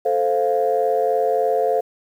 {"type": "chord", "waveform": "sine", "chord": "F major", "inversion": "first", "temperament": "equal", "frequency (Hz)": [440, 523.3, 698.5], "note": ["A4", "C5", "F5"], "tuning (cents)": [0, 0, 0], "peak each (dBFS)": -20, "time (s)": [0.05, 1.81], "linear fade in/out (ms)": 10, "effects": ["tanh soft clip ceiling -8 dBFS", "8-bit"]}